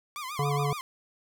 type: tone with vibrato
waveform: sawtooth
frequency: 1115 Hz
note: C#6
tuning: 10 cents sharp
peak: -31 dBFS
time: 0.16-0.81 s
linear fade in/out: 0 ms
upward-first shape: sine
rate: 7.2 Hz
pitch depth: 170 cents each way
type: harmonic tone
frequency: 143.4 Hz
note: D3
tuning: 41 cents flat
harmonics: 1 / 3 / 5 / 7 / 8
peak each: -27 / -32 / -34 / -35 / -36 dBFS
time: 0.39-0.73 s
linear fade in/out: 2 ms
effects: none